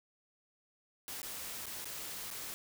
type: noise with dropouts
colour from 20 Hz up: white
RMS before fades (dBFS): -43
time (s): 1.08-2.54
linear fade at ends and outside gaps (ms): 0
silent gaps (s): 1.217-1.23 / 1.658-1.666 / 1.845-1.855 / 2.304-2.312
effects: none